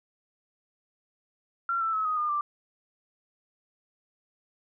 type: tone with pitch steps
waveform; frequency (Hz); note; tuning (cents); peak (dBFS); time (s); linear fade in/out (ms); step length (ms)
sine; 1369 / 1328.5 / 1289.2 / 1251 / 1214 / 1178.1; F6 / E6 / E6 / D#6 / D#6 / D6; -35 / +13 / -39 / +9 / -43 / +5; -25; 1.69-2.41; 2; 120
effects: none